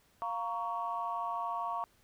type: chord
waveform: sine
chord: Bb minor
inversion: second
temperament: just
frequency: 699.2 / 932.3 / 1118.8 Hz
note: F5 / Bb5 / Db6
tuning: +2 / 0 / +16 cents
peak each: -38 / -37 / -36 dBFS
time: 0.22-1.84 s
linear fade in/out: 0 ms
effects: tanh soft clip ceiling -24 dBFS + pink hiss -68 dBFS RMS until 2.03 s

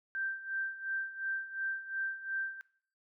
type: tone with tremolo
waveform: sine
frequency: 1568 Hz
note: G6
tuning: in tune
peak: -31 dBFS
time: 0.15-2.61 s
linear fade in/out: 0 ms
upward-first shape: sine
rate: 2.8 Hz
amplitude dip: 80%
effects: noise-tail reverb RT60 0.5 s tail -19 dB re dry

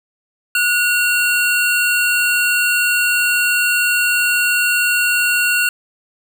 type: tone pair together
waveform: square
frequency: 1456 / 2749 Hz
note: F#6 / F7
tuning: -28 / -28 cents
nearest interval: major seventh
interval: 1100 cents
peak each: -17 dBFS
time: 0.55-5.69 s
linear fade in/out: 2 ms
effects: 8-bit

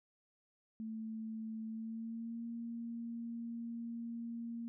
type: tone with pitch glide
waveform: sine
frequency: 221.3 to 232.8 Hz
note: A3 to A#3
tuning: +10 to -2 cents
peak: -40 dBFS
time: 0.8-4.68 s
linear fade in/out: 0 ms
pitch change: +88 cents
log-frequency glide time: 1.67-2.45 s
effects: none

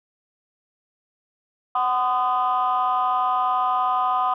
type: tone cluster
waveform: sine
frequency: 748 / 1020 / 1237 Hz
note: F#5 / C6 / D#6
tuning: +19 / -44 / -10 cents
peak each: -22 dBFS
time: 1.75-4.34 s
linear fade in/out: 5 ms
effects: tanh soft clip ceiling -13 dBFS

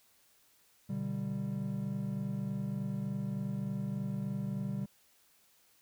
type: chord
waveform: triangle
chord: G major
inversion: first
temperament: equal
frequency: 123.47 / 146.83 / 196 Hz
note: B2 / D3 / G3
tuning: 0 / 0 / 0 cents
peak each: -38 / -37 / -34 dBFS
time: 0.89-4.86 s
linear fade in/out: 10 ms
effects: white hiss -67 dBFS RMS until 5.81 s

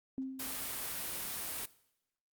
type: tone with exponential decay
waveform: sine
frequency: 263.9 Hz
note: C4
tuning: 15 cents sharp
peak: -33 dBFS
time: 0.18-0.97 s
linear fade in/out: 1 ms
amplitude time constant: 170 ms
type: noise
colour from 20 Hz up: white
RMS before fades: -39 dBFS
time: 0.39-1.66 s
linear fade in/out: 10 ms
effects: noise-tail reverb RT60 0.8 s tail -20 dB re dry + Opus 32 kbps

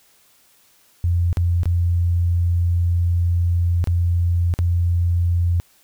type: tone with dropouts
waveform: sine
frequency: 86.7 Hz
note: F2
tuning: 12 cents flat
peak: -15 dBFS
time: 1.04-5.6 s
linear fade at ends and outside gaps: 0 ms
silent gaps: 1.329-1.371 / 1.633-1.656 / 3.841-3.873 / 4.539-4.589 s
effects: white hiss -56 dBFS RMS until 5.83 s

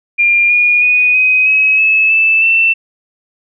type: tone with pitch steps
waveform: sine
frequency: 2400 / 2438 / 2476 / 2515 / 2554 / 2595 / 2635 / 2677 Hz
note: D7 / D#7 / D#7 / D#7 / D#7 / E7 / E7 / E7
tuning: +37 / -36 / -9 / +18 / +45 / -28 / -1 / +26 cents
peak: -7 dBFS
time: 0.18-2.74 s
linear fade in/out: 20 ms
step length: 320 ms
effects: none

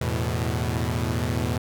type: chord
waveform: sawtooth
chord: E suspended fourth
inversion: none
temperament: equal with one note detuned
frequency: 82.41 / 108.8 / 123.47 Hz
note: E2 / A2 / B2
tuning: 0 / -19 / 0 cents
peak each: -24 dBFS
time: 0.01-1.58 s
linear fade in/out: 5 ms
effects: none

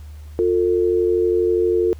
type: tone pair together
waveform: sine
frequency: 355.5 / 447.9 Hz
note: F4 / A4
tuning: +31 / +31 cents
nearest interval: major third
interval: 400 cents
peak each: -17 / -18 dBFS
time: 0.39-1.93 s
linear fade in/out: 0 ms
effects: added 75 Hz sine -34 dBFS peak until 1.99 s + pink hiss -53 dBFS RMS until 1.99 s

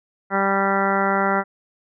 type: harmonic tone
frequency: 196 Hz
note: G3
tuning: in tune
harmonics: 1 / 2 / 3 / 4 / 5 / 6 / 7 / 8 / 9 / 10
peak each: -25 / -26 / -26 / -24 / -27 / -31 / -23 / -32 / -32 / -29 dBFS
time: 0.3-1.44 s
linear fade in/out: 50 ms
effects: none

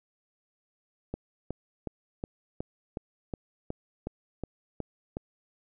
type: click train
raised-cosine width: 2 ms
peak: -20 dBFS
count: 12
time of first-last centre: 1.14-5.169 s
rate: 2.73 Hz
effects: none

